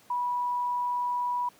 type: tone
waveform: sine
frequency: 978 Hz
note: B5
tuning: 17 cents flat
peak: -26 dBFS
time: 0.1-1.49 s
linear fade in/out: 5 ms
effects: pink hiss -58 dBFS RMS until 1.59 s + high-pass 150 Hz 12 dB/octave